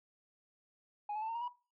sine tone with pitch steps, 830.6 / 856.9 / 884.1 / 912.1 / 941 / 970.8 Hz, G#5 / A5 / A5 / A#5 / A#5 / B5, 0 / -46 / +8 / -38 / +16 / -30 cents, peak -34 dBFS, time 1.09-1.48 s, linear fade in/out 5 ms, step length 65 ms, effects noise-tail reverb RT60 0.3 s tail -17 dB re dry + tanh soft clip ceiling -34 dBFS

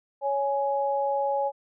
sine tone pair together, 557 / 834.6 Hz, C#5 / G#5, +8 / +8 cents, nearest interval perfect fifth, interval 700 cents, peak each -26 dBFS, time 0.21-1.52 s, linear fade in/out 50 ms, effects none

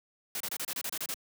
white noise bursts, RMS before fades -35 dBFS, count 10, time 0.35-1.141 s, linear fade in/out 2 ms, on 53 ms, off 29 ms, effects high-pass 150 Hz 12 dB/octave

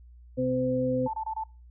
harmonic tone, 127.9 Hz, C3, 39 cents flat, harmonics 1 / 2 / 4, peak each -33 / -28 / -27 dBFS, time 0.37-1.08 s, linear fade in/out 20 ms
sine tone bursts, 881 Hz, A5, 2 cents sharp, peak -29 dBFS, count 4, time 1.06-1.438 s, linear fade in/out 5 ms, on 75 ms, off 26 ms
effects noise-tail reverb RT60 0.3 s tail -23 dB re dry + added 60 Hz sine -48 dBFS peak until 1.7 s

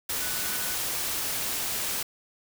sine tone in noise, 1482 Hz, F#6, 2 cents sharp, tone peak -40 dBFS, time 0.21-0.75 s, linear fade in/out 5 ms, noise white, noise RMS -30 dBFS, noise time 0.09-2.03 s, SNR -13 dB, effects none

